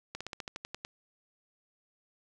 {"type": "slowing click train", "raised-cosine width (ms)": 0.2, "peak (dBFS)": -21, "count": 10, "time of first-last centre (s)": [0.15, 0.849], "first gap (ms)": 56, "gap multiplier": 1.08, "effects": []}